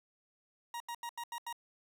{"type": "tone bursts", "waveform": "40% pulse", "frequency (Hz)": 944, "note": "A#5", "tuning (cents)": 22, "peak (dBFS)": -38, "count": 6, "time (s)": [0.74, 1.527], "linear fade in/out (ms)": 2, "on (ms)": 62, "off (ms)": 83, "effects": []}